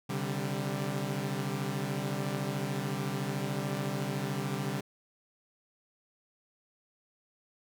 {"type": "chord", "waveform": "sawtooth", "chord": "C suspended second", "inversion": "none", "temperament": "equal with one note detuned", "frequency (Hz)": [133.1, 146.83, 196], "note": ["C3", "D3", "G3"], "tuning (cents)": [30, 0, 0], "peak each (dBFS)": -32, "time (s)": [0.09, 4.81], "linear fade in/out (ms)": 10, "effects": []}